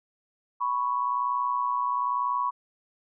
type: tone pair together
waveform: sine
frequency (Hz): 987.8 / 1108.8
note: B5 / C#6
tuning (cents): 0 / 0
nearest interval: major second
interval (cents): 200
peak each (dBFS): -27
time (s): 0.6-2.51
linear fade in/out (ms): 20
effects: none